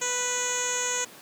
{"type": "tone with low-pass filter", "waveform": "10% pulse", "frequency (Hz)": 493.9, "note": "B4", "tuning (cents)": 0, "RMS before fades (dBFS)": -28, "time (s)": [0.01, 1.05], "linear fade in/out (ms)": 10, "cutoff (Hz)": 6700, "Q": 9.2, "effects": ["pink hiss -47 dBFS RMS until 1.21 s", "high-pass 200 Hz 12 dB/octave"]}